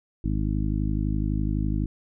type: harmonic tone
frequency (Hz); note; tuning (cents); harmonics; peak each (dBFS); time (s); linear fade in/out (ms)
51.91; G#1; 0; 1 / 2 / 3 / 4 / 5 / 6; -26 / -29 / -31 / -32 / -33 / -34; 0.24-1.86; 5
effects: none